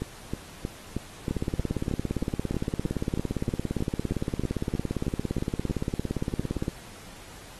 two click trains, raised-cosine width 3 ms, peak -16 / -14 dBFS, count 19 / 95, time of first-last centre 0.02-5.698 / 1.31-6.681 s, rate 3.17 / 17.5 Hz, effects pink hiss -47 dBFS RMS until 7.59 s + AAC 32 kbps

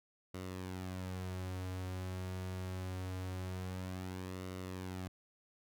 sawtooth tone with flanger, 92.5 Hz, F#2, in tune, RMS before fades -42 dBFS, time 0.34-5.08 s, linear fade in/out 5 ms, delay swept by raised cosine 1.2 to 7 ms, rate 0.24 Hz, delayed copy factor -0.5, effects none

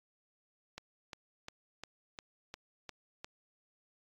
click train, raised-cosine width 0.2 ms, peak -26 dBFS, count 8, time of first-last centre 0.78-3.245 s, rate 2.84 Hz, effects AAC 64 kbps

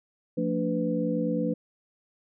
sine tone cluster, 174.3 / 224.3 / 292 / 499 Hz, F3 / A3 / D4 / B4, -3 / +34 / -10 / +18 cents, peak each -30 dBFS, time 0.37-1.54 s, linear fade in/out 10 ms, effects none

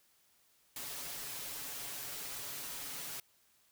white noise with comb filter, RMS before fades -43 dBFS, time 0.76-3.2 s, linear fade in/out 2 ms, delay 7.1 ms, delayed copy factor +0.8, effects white hiss -70 dBFS RMS until 3.71 s

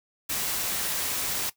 white noise, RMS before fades -29 dBFS, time 0.29-1.5 s, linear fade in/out 10 ms, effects noise-tail reverb RT60 0.1 s tail -17 dB re dry

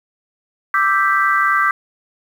sine chord, E minor seventh, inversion third, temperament equal, 1174.7 / 1318.5 / 1568 / 1975.5 Hz, D6 / E6 / G6 / B6, 0 / 0 / 0 / 0 cents, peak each -16 / -21 / -17 / -21 dBFS, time 0.74-1.71 s, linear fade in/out 2 ms, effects 7-bit

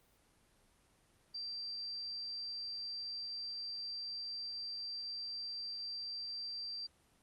sine tone, 4699 Hz, D8, in tune, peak -40 dBFS, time 1.34-6.87 s, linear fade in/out 10 ms, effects pink hiss -70 dBFS RMS until 7.22 s + Opus 24 kbps

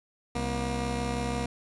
15% pulse tone pair together, 66.05 / 238.6 Hz, C2 / A#3, +17 / +41 cents, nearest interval octave + minor seventh, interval 2224 cents, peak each -25 dBFS, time 0.35-1.46 s, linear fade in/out 5 ms, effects resampled to 24000 Hz

